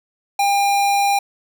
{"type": "tone", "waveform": "square", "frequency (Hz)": 802, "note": "G5", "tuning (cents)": 39, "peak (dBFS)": -15, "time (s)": [0.39, 1.19], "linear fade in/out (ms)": 5, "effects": []}